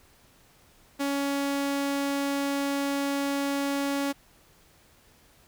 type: tone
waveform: sawtooth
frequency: 280 Hz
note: C#4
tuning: 18 cents sharp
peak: -22 dBFS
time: 0.99-4.13 s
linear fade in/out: 20 ms
effects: pink hiss -59 dBFS RMS until 5.47 s